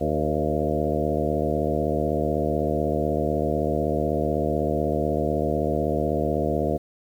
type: harmonic tone with a mistuned harmonic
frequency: 76 Hz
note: D#2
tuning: 40 cents flat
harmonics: 1 / 2 / 3 / 4 / 5 / 6 / 7 / 8 / 9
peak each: -30 / -30 / -30 / -30 / -30 / -30 / -30 / -30 / -30 dBFS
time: 0-6.78 s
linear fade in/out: 20 ms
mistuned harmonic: 6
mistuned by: +32 cents
effects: 9-bit